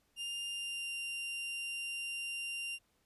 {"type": "tone with pitch glide", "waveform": "40% pulse", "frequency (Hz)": [2803, 2780], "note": ["F7", "F7"], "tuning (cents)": [6, -9], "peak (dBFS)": -37, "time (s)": [0.16, 2.79], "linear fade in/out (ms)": 50, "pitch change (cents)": -15, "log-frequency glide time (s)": [0.47, 0.93], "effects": ["pink hiss -75 dBFS RMS until 3.05 s", "resampled to 32000 Hz"]}